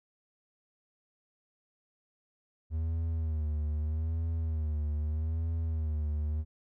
triangle tone with vibrato, 78.4 Hz, D#2, 14 cents sharp, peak -27 dBFS, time 2.7-6.45 s, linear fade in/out 50 ms, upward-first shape sine, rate 0.8 Hz, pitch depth 80 cents each way, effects none

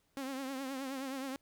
sawtooth tone with vibrato, 267.7 Hz, C4, 40 cents sharp, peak -34 dBFS, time 0.17-1.36 s, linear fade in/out 0 ms, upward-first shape triangle, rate 9.5 Hz, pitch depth 80 cents each way, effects pink hiss -75 dBFS RMS until 1.41 s

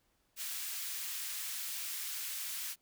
white high-pass noise, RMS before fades -40 dBFS, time 0.36-2.76 s, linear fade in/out 50 ms, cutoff 1700 Hz, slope 12 dB/octave, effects pink hiss -75 dBFS RMS until 2.81 s

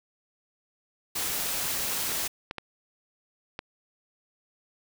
white noise, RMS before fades -30 dBFS, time 1.15-2.28 s, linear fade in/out 10 ms
clicks, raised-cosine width 0.3 ms, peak -18 dBFS, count 4, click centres 2.118 / 2.511 / 2.583 / 3.591 s
effects none

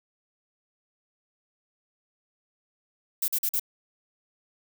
violet noise bursts, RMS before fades -26 dBFS, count 4, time 3.22-3.596 s, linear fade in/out 5 ms, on 61 ms, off 44 ms, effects none

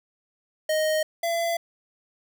square tone pair in turn, 622.3 / 675.9 Hz, D#5 / E5, 0 / +43 cents, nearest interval minor second, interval 143 cents, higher second, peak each -22 / -24 dBFS, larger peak first, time 0.69-1.03 / 1.23-1.57 s, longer neither, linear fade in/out 5 ms, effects none

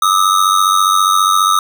square ring-modulated tone, 1244.5 Hz, D#6, in tune, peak -7 dBFS, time 0.02-1.59 s, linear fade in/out 2 ms, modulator 47.4 Hz, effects none

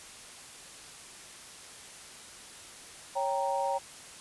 sine chord, G diminished, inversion second, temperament equal, 554.4 / 784 / 932.3 Hz, Db5 / G5 / Bb5, 0 / 0 / 0 cents, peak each -32 dBFS, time 3.15-3.79 s, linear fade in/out 20 ms, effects white hiss -48 dBFS RMS until 4.2 s + resampled to 24000 Hz

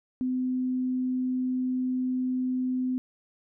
sine tone, 254.9 Hz, C4, 45 cents flat, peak -25 dBFS, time 0.21-2.98 s, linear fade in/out 0 ms, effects none

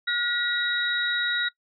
sine tone cluster, 1437 / 1921 / 3819 Hz, F6 / B6 / A#7, +49 / -48 / +41 cents, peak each -26 / -29 / -27 dBFS, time 0.07-1.49 s, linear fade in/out 10 ms, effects noise-tail reverb RT60 0.1 s tail -22 dB re dry

